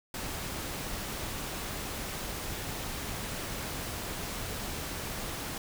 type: noise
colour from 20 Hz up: pink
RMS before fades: -37 dBFS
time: 0.14-5.58 s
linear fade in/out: 2 ms
effects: none